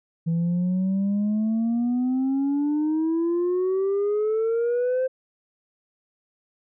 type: exponential sweep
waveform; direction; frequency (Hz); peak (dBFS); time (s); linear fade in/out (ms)
sine; up; 163.9 to 523.3; -18; 0.26-5.08; 20
effects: tanh soft clip ceiling -19 dBFS